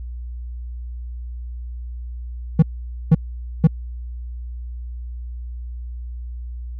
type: tone bursts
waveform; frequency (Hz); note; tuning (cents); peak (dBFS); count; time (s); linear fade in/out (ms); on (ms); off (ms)
triangle; 160; D#3; +49; -5; 3; 2.59-3.672; 5; 34; 490
effects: added 60 Hz sine -28 dBFS peak until 6.79 s